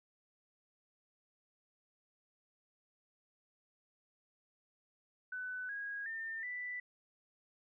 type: tone with pitch steps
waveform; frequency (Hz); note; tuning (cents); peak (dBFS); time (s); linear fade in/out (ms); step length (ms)
sine; 1500 / 1645.2 / 1804.5 / 1979.3; F#6 / G#6 / A6 / B6; +23 / -17 / +43 / +3; -39; 5.32-6.8; 5; 370
effects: none